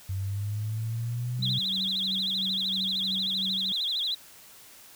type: linear sweep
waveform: sine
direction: up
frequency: 94 to 130 Hz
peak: -28 dBFS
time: 0.09-1.59 s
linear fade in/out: 5 ms
type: tone with tremolo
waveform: sine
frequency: 190 Hz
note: F#3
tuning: 46 cents sharp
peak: -34 dBFS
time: 1.39-3.72 s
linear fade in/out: 0 ms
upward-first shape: sine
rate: 3 Hz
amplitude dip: 45%
type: tone with vibrato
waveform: sine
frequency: 3629 Hz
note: A#7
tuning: 47 cents flat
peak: -26 dBFS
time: 1.42-4.15 s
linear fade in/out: 10 ms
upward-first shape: sine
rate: 13 Hz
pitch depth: 200 cents each way
effects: white hiss -51 dBFS RMS until 4.95 s